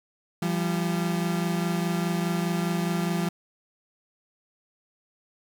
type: tone pair together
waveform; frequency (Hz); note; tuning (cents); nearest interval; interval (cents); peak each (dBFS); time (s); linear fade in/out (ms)
35% pulse; 171.03 / 195.9; F3 / G3; -36 / -1; major second; 235; -24 / -28; 0.42-3.29; 5
effects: 10-bit